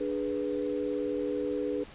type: chord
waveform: sine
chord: G# diminished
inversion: second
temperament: equal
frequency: 293.7 / 415.3 / 493.9 Hz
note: D4 / G#4 / B4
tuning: 0 / 0 / 0 cents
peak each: -33 dBFS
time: 0-1.84 s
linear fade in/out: 10 ms
effects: pink hiss -50 dBFS RMS until 1.94 s + resampled to 8000 Hz

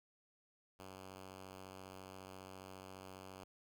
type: tone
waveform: 5% pulse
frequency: 94.6 Hz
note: F#2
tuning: 39 cents sharp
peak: -40 dBFS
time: 0.79-3.44 s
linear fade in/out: 5 ms
effects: none

